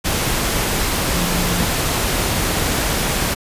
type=tone in noise; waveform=sine; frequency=174.61 Hz; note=F3; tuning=in tune; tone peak=-22 dBFS; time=1.13-1.65 s; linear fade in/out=20 ms; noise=pink; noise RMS=-19 dBFS; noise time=0.04-3.35 s; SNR=-6 dB; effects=resampled to 32000 Hz